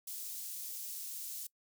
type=high-pass noise; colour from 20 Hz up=white; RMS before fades=-43 dBFS; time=0.07-1.47 s; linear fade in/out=5 ms; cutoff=5800 Hz; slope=12 dB/octave; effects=noise-tail reverb RT60 0.1 s tail -23 dB re dry